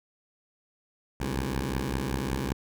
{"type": "beating tone pair", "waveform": "10% pulse", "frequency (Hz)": [63.7, 69], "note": ["C2", "C#2"], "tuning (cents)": [-46, -7], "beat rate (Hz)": 5.3, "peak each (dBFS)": [-23, -23], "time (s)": [1.2, 2.53], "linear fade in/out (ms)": 5, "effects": []}